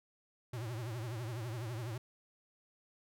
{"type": "tone with vibrato", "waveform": "square", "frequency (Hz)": 116.54, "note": "A#2", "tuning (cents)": 0, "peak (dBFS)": -39, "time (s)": [0.53, 1.98], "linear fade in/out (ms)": 5, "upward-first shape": "triangle", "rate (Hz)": 12, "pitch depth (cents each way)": 190, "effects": []}